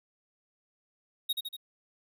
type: tone with echo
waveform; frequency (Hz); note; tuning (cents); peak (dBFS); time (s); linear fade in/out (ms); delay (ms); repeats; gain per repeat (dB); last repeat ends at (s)
square; 3762; A#7; +15; -27; 1.29-1.33; 10; 79; 3; -4; 1.567
effects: none